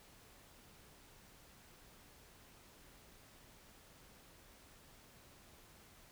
silence, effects pink hiss -62 dBFS RMS until 6.11 s

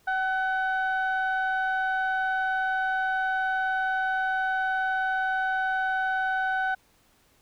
sine tone pair together, 759 / 1503.2 Hz, F#5 / F#6, +44 / +27 cents, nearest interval octave, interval 1183 cents, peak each -25 dBFS, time 0.07-6.75 s, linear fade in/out 10 ms, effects tanh soft clip ceiling -20 dBFS + pink hiss -63 dBFS RMS until 7.41 s

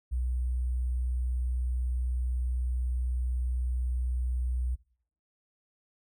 sine tone with sample-and-hold, 62 Hz, B1, 7 cents sharp, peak -27 dBFS, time 0.11-4.76 s, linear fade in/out 20 ms, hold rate 8820 Hz, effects noise-tail reverb RT60 0.6 s tail -22 dB re dry

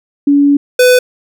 sine / square tone pair in turn, 284.7 / 500 Hz, C#4 / B4, +46 / +21 cents, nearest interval minor seventh, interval 975 cents, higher second, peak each -5 dBFS, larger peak neither, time 0.27-0.57 / 0.79-0.99 s, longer first, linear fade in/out 5 ms, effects none

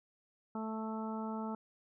harmonic tone, 220 Hz, A3, in tune, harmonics 1 / 2 / 3 / 4 / 5 / 6, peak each -38 / -46 / -48 / -44 / -52 / -48 dBFS, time 0.55-1.55 s, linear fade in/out 2 ms, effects none

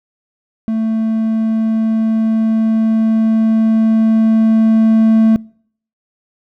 triangle tone with level ramp, 222 Hz, A3, 16 cents sharp, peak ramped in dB -12 to -5 dBFS, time 0.68-5.36 s, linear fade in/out 0 ms, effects noise-tail reverb RT60 0.6 s tail -26 dB re dry

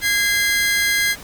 sawtooth tone pair together, 1641.4 / 2068 Hz, G#6 / C7, -21 / -21 cents, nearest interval major third, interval 400 cents, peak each -16 / -15 dBFS, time 0.01-1.16 s, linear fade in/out 50 ms, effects pink hiss -38 dBFS RMS until 1.23 s

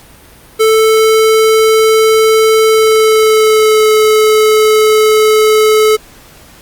square tone with pitch glide, 440 to 431.7 Hz, A4 to A4, 0 to -33 cents, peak -6 dBFS, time 0.59-5.97 s, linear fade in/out 20 ms, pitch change -33 cents, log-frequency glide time 2.66-3.91 s, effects pink hiss -39 dBFS RMS until 6.61 s + Opus 48 kbps

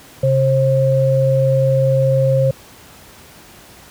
sine tone pair together, 133.66 / 534 Hz, C3 / C5, +37 / +35 cents, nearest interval 2 octaves, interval 2398 cents, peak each -14 dBFS, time 0.23-2.51 s, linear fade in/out 5 ms, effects pink hiss -42 dBFS RMS until 3.9 s + high-pass 60 Hz 12 dB/octave

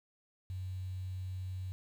sine tone with quantisation, 92.9 Hz, F#2, 7 cents sharp, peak -37 dBFS, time 0.5-1.72 s, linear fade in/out 0 ms, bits 10, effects none

